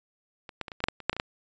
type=clicks; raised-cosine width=0.3 ms; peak=-25 / -15 / -22 / -23 / -23 / -7 / -11 / -26 / -6 / -17 / -19 / -10 dBFS; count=12; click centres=0.492 / 0.613 / 0.682 / 0.718 / 0.804 / 0.84 / 0.885 / 1.003 / 1.096 / 1.13 / 1.166 / 1.199 s; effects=resampled to 16000 Hz